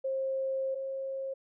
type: tone pair in turn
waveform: sine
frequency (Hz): 533 / 537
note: C5 / C5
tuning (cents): +32 / +45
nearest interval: unison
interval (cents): 13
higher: second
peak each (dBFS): -29 / -33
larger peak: first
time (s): 0.04-0.75 / 0.75-1.34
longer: first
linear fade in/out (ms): 10
effects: none